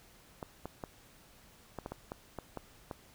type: clicks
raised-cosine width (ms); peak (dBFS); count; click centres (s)
1; -25; 10; 0.428 / 0.656 / 0.838 / 1.787 / 1.861 / 1.92 / 2.119 / 2.387 / 2.573 / 2.912
effects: pink hiss -60 dBFS RMS until 3.14 s